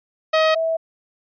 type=tone pair in turn; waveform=sawtooth / sine; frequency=633 / 651.2 Hz; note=D#5 / E5; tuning=+30 / -21 cents; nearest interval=unison; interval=49 cents; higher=second; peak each=-10 / -18 dBFS; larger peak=first; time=0.33-0.55 / 0.55-0.77 s; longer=neither; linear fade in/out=10 ms; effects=resampled to 11025 Hz